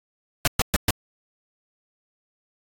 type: noise bursts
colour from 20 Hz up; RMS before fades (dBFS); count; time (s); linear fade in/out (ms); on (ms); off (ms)
pink; -19; 4; 0.45-0.906; 0; 24; 120
effects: AAC 64 kbps